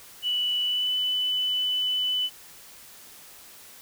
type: tone with pitch glide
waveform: sine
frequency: 2960 to 2998 Hz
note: F#7 to F#7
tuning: 0 to +22 cents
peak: -23 dBFS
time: 0.22-2.3 s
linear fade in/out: 50 ms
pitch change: +22 cents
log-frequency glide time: 0.63-0.92 s
effects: white hiss -48 dBFS RMS until 3.81 s